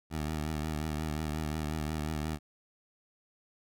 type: tone with vibrato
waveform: 15% pulse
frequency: 77 Hz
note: D#2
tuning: 17 cents flat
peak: -26 dBFS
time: 0.1-2.39 s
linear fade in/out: 50 ms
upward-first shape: sine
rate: 5.6 Hz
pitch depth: 54 cents each way
effects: none